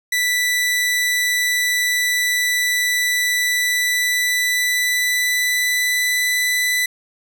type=tone with pitch glide; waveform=sawtooth; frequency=1975.5 to 1989.2 Hz; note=B6 to B6; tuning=0 to +12 cents; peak=-13 dBFS; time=0.12-6.86 s; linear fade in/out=5 ms; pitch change=+12 cents; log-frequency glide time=3.58-6.25 s; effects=none